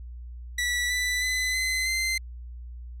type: tone with pitch steps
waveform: sawtooth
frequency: 1954 / 1983.6 / 2014 / 2044 / 2075 Hz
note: B6 / B6 / B6 / C7 / C7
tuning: -19 / +7 / +33 / -41 / -15 cents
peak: -21 dBFS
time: 0.58-2.18 s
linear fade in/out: 5 ms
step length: 320 ms
effects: added 60 Hz sine -37 dBFS peak until 3 s + low-pass 11000 Hz 12 dB/octave